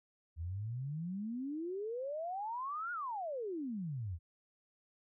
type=exponential two-way sweep; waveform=sine; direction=up then down; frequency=77.78 to 1460 to 77.78 Hz; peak=-37 dBFS; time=0.36-4.19 s; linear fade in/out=50 ms; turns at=2.92 s; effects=none